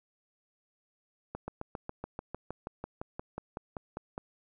slowing click train, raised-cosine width 1 ms, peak -23 dBFS, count 18, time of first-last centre 1.35-4.179 s, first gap 130 ms, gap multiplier 1.03, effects none

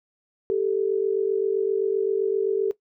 sine tone pair together, 392.3 / 440 Hz, G4 / A4, +1 / 0 cents, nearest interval major second, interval 199 cents, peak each -23 dBFS, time 0.5-2.71 s, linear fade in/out 0 ms, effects noise-tail reverb RT60 0.1 s tail -17 dB re dry

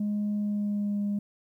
sine tone with pitch glide, 207.7 to 204 Hz, G#3 to G#3, 0 to -31 cents, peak -24 dBFS, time 0-1.19 s, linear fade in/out 5 ms, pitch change -31 cents, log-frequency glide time 0.36-1.02 s, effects tanh soft clip ceiling -24 dBFS + 11-bit

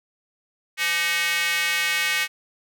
square tone with high-pass filter, 170.3 Hz, F3, 43 cents flat, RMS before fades -23 dBFS, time 0.77-2.28 s, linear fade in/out 50 ms, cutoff 2100 Hz, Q 2.7, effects none

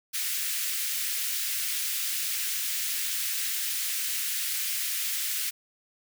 white high-pass noise, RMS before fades -30 dBFS, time 0.13-5.51 s, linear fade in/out 20 ms, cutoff 1700 Hz, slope 24 dB/octave, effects none

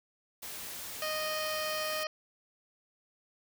white noise, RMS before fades -42 dBFS, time 0.42-2.04 s, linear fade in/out 10 ms
harmonic tone, 620 Hz, D#5, 6 cents flat, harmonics 1 / 2 / 3 / 4 / 5 / 7 / 8 / 9, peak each -36 / -39 / -41 / -42 / -43 / -44 / -45 / -46 dBFS, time 1.02-2.07 s, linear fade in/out 2 ms
effects none

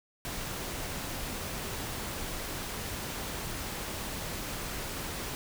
pink noise, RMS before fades -37 dBFS, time 0.25-5.35 s, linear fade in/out 0 ms, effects none

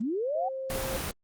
sine linear sweep, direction up, 198.8 to 784 Hz, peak -27 dBFS, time 0-0.49 s, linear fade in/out 10 ms
sine tone, 530 Hz, C5, 22 cents sharp, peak -32 dBFS, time 0.35-0.97 s, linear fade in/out 5 ms
pink noise, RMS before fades -33 dBFS, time 0.7-1.11 s, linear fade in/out 0 ms
effects Opus 24 kbps

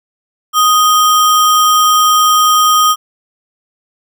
sine tone with sample-and-hold, 1244.5 Hz, D#6, in tune, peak -6 dBFS, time 0.53-2.96 s, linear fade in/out 50 ms, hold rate 4410 Hz, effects none

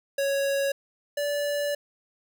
square tone pair in turn, 554.4 / 579.7 Hz, C#5 / D5, 0 / -23 cents, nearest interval minor second, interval 77 cents, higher second, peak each -24 / -26 dBFS, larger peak first, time 0.18-0.72 / 1.17-1.75 s, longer second, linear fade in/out 5 ms, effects none

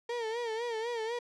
35% pulse tone with vibrato, 460 Hz, A#4, 23 cents flat, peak -31 dBFS, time 0.09-1.19 s, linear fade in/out 5 ms, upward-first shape sine, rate 4 Hz, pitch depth 89 cents each way, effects low-pass 5000 Hz 12 dB/octave

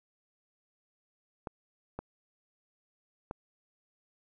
clicks, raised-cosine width 1 ms, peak -23 dBFS, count 3, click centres 1.472 / 1.99 / 3.311 s, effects none

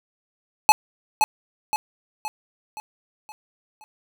square tone with echo, 857 Hz, A5, 46 cents flat, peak -9 dBFS, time 0.69-0.72 s, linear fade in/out 0 ms, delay 520 ms, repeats 6, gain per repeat -6 dB, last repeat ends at 3.84 s, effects none

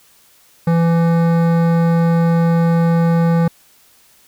sine tone with hard clipping, 167.5 Hz, E3, 28 cents sharp, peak -13 dBFS, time 0.67-3.48 s, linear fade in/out 5 ms, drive 15 dB, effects white hiss -51 dBFS RMS until 4.27 s

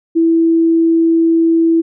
sine tone, 329.6 Hz, E4, in tune, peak -8 dBFS, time 0.15-1.82 s, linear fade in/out 20 ms, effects none

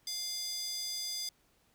square tone with high-pass filter, 698.5 Hz, F5, in tune, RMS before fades -38 dBFS, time 0.07-1.29 s, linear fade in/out 2 ms, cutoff 4800 Hz, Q 3.6, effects pink hiss -70 dBFS RMS until 1.74 s

